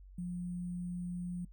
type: tone with sample-and-hold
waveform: sine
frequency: 177.1 Hz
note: F3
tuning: 24 cents sharp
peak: -36 dBFS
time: 0.18-1.45 s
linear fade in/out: 5 ms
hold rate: 8820 Hz
effects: noise-tail reverb RT60 0.1 s tail -23 dB re dry + added 47 Hz sine -51 dBFS peak until 1.52 s